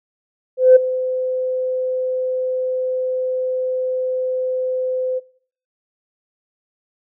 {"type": "tone with ADSR envelope", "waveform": "sine", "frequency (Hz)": 512, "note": "C5", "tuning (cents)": -38, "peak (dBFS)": -3, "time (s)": [0.57, 5.2], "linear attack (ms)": 190, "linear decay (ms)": 11, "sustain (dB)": -16, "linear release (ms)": 24, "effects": ["noise-tail reverb RT60 0.5 s tail -19 dB re dry", "tanh soft clip ceiling 0 dBFS"]}